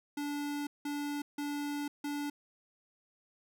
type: tone bursts at uneven times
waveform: square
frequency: 290 Hz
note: D4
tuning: 22 cents flat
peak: -35 dBFS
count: 4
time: 0.17-0.67 / 0.85-1.22 / 1.38-1.88 / 2.04-2.3 s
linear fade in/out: 5 ms
effects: none